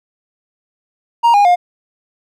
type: tone with pitch steps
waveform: triangle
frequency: 937 / 815.7 / 710.1 Hz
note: A#5 / G#5 / F5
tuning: +9 / -31 / +29 cents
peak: -5 dBFS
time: 1.23-1.56 s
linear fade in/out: 20 ms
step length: 110 ms
effects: none